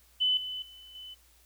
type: tone with level steps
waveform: sine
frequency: 3013 Hz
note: F#7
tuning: 31 cents sharp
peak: -23 / -34 / -48 / -42 dBFS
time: 0.2-1.15 s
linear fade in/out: 20 ms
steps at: 0.37 / 0.62 / 0.95 s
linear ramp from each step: 2 ms
effects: added 60 Hz sine -63 dBFS peak until 1.45 s + white hiss -63 dBFS RMS until 1.45 s